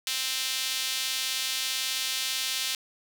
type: tone with high-pass filter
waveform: sawtooth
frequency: 261.6 Hz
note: C4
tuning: in tune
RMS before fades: -30 dBFS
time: 0.07-2.75 s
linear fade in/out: 0 ms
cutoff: 3400 Hz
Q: 1.4
effects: 8-bit